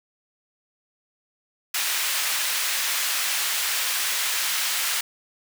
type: high-pass noise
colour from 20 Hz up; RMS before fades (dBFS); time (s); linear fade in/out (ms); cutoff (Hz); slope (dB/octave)
pink; -25; 1.74-5.01; 5; 1700; 12
effects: none